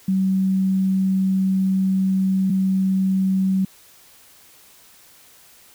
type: tone pair in turn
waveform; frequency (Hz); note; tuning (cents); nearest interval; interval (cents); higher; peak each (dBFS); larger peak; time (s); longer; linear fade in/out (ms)
sine; 190.3 / 190.3; F#3 / F#3; +49 / +49; unison; 0; neither; -16; neither; 0.08-2.5 / 2.5-3.65; first; 5
effects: white hiss -50 dBFS RMS until 5.74 s